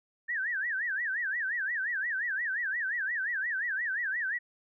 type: tone with vibrato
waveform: sine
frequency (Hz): 1723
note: A6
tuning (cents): -37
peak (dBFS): -29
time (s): 0.28-4.39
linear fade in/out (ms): 20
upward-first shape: sine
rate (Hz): 5.7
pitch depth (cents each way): 220
effects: none